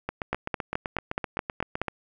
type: two click trains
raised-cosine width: 0.5 ms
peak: -14 / -11 dBFS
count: 15 / 8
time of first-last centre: 0.09-1.883 / 0.33-1.816 s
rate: 7.81 / 4.71 Hz
effects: none

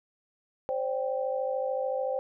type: chord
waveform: sine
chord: C suspended second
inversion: none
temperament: equal with one note detuned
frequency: 523.3 / 576.9 / 784 Hz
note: C5 / D5 / G5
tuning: 0 / -31 / 0 cents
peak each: -29 / -34 / -35 dBFS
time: 0.69-2.19 s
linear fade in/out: 0 ms
effects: none

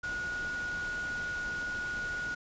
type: tone in noise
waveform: sine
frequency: 1450 Hz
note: F#6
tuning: 35 cents flat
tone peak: -33 dBFS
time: 0.03-2.35 s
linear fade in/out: 10 ms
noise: pink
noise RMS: -44 dBFS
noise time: 0.03-2.35 s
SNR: +8 dB
effects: resampled to 16000 Hz

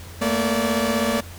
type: tone cluster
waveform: sawtooth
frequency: 219.7 / 235.6 / 577 Hz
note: A3 / A#3 / D5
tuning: -2 / +19 / -31 cents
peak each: -20 dBFS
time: 0.21-1.21 s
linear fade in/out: 10 ms
effects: added 86 Hz sine -38 dBFS peak until 1.38 s + pink hiss -42 dBFS RMS until 1.38 s

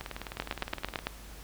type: two click trains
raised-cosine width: 0.3 ms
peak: -14 / -21 dBFS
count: 7 / 20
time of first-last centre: 0.4-1.07 / 0.01-0.989 s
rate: 8.96 / 19.4 Hz
effects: added 50 Hz sine -47 dBFS peak until 1.43 s + pink hiss -50 dBFS RMS until 1.43 s

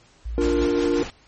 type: tone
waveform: sine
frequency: 56.7 Hz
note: A#1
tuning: 47 cents flat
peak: -26 dBFS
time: 0.25-0.67 s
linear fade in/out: 10 ms
type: chord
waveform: triangle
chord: Bb major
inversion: first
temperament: just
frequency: 291.4 / 349.6 / 466.2 Hz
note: D4 / F4 / Bb4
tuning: -13 / +2 / 0 cents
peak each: -21 dBFS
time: 0.38-1.03 s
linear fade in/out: 0 ms
type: noise with tremolo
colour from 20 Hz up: pink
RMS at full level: -31 dBFS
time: 0.41-1.1 s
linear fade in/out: 0 ms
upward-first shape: triangle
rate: 5.5 Hz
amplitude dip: 50%
effects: pink hiss -55 dBFS RMS until 1.27 s + MP3 32 kbps

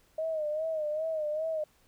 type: tone with vibrato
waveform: sine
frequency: 622.3 Hz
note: D#5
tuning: in tune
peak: -29 dBFS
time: 0.18-1.64 s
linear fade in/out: 5 ms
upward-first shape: sine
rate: 2.5 Hz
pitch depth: 71 cents each way
effects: pink hiss -66 dBFS RMS until 1.87 s

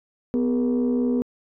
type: tone cluster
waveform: sine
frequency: 248.2 / 412 / 476.8 Hz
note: B3 / G#4 / A#4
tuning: +9 / -14 / +39 cents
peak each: -19 / -28 / -27 dBFS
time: 0.34-1.22 s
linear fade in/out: 0 ms
effects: tanh soft clip ceiling -14 dBFS

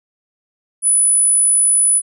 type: tone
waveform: sine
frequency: 9950 Hz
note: D#9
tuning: 1 cent flat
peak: -10 dBFS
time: 0.82-2.02 s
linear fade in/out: 50 ms
effects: none

